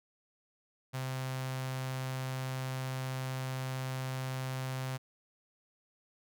sawtooth tone with notch filter, 130.81 Hz, C3, in tune, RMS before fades -37 dBFS, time 0.93-4.98 s, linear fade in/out 20 ms, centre 320 Hz, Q 1, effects none

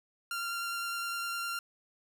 sawtooth tone with vibrato, 1384 Hz, F6, 16 cents flat, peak -30 dBFS, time 0.31-1.59 s, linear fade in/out 2 ms, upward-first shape sine, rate 9.8 Hz, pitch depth 10 cents each way, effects none

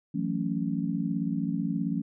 sine chord, F# minor seventh, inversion third, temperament just, 166.5 / 185 / 222 / 277.5 Hz, E3 / F#3 / A3 / C#4, +18 / 0 / +16 / +2 cents, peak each -32 dBFS, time 0.14-2.02 s, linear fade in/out 10 ms, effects none

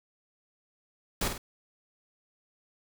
pink noise with echo, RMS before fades -29 dBFS, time 1.21-1.28 s, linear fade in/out 5 ms, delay 50 ms, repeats 2, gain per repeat -6 dB, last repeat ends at 1.38 s, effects none

